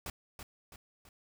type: noise with echo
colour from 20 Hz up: pink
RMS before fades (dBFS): -40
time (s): 0.06-0.1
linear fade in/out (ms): 2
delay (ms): 330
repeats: 3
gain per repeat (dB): -6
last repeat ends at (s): 1.09
effects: none